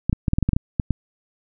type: clicks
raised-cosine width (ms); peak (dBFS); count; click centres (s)
5; -6; 11; 0.096 / 0.129 / 0.282 / 0.334 / 0.385 / 0.427 / 0.49 / 0.533 / 0.565 / 0.798 / 0.907
effects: none